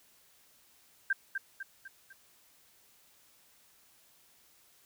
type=tone with echo; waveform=sine; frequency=1580 Hz; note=G6; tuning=13 cents sharp; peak=-25 dBFS; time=1.1-1.13 s; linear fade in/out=5 ms; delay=250 ms; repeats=4; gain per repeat=-6 dB; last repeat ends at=2.13 s; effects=white hiss -64 dBFS RMS until 4.85 s